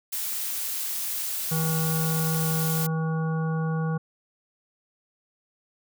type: noise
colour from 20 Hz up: blue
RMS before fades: -30 dBFS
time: 0.12-2.87 s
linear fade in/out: 10 ms
type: harmonic tone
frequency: 160.4 Hz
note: E3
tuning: 47 cents flat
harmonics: 1 / 3 / 5 / 7 / 9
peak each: -24 / -35 / -39 / -39 / -40 dBFS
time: 1.51-3.98 s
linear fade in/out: 10 ms
effects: none